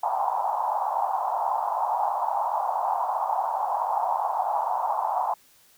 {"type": "band-pass noise", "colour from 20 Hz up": "white", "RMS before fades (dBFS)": -26, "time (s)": [0.03, 5.34], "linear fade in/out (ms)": 5, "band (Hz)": [730, 950], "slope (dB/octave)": 48, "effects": ["white hiss -58 dBFS RMS until 5.77 s"]}